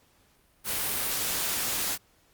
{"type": "noise", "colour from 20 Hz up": "white", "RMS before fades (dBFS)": -29, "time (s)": [0.64, 1.98], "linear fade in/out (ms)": 50, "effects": ["pink hiss -64 dBFS RMS until 2.33 s", "Opus 48 kbps"]}